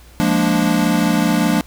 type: chord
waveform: square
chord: Bb dominant seventh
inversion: second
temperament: equal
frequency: 174.61 / 207.7 / 233.1 / 293.7 Hz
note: F3 / Ab3 / Bb3 / D4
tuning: 0 / 0 / 0 / 0 cents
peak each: -20 dBFS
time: 0.2-1.61 s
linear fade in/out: 0 ms
effects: added 60 Hz sine -42 dBFS peak until 1.66 s + pink hiss -47 dBFS RMS until 1.66 s